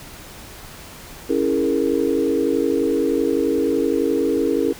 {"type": "chord", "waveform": "sine", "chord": "A# half-diminished seventh", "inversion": "first", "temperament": "equal", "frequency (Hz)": [277.2, 329.6, 415.3, 466.2], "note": ["C#4", "E4", "G#4", "A#4"], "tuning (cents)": [0, 0, 0, 0], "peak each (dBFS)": -22, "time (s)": [1.29, 4.73], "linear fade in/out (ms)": 10, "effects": ["pink hiss -39 dBFS RMS until 4.79 s"]}